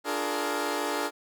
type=chord; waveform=15% pulse; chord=Bb dominant seventh; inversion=first; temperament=equal with one note detuned; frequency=293.7 / 349.2 / 419.9 / 466.2 Hz; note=D4 / F4 / Ab4 / Bb4; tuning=0 / 0 / +19 / 0 cents; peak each=-26 / -29 / -26 / -28 dBFS; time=0.04-1.11 s; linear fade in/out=50 ms; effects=none